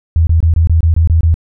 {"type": "tone bursts", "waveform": "sine", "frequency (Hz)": 81.7, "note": "E2", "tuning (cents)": -15, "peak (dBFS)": -6, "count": 9, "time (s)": [0.16, 1.342], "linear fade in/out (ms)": 0, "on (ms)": 110, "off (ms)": 24, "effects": []}